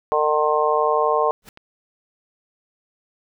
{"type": "harmonic tone", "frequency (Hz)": 151.7, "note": "D#3", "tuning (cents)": -44, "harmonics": [3, 4, 5, 6, 7], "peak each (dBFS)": [-21, -22, -24, -26, -21], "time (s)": [0.12, 1.31], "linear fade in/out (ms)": 0}
{"type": "noise with exponential growth", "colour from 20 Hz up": "pink", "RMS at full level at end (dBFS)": -35, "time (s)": [1.42, 1.49], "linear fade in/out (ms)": 2, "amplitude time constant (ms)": 15}
{"type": "click", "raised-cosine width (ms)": 0.3, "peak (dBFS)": -26, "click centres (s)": 1.574}
{"effects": []}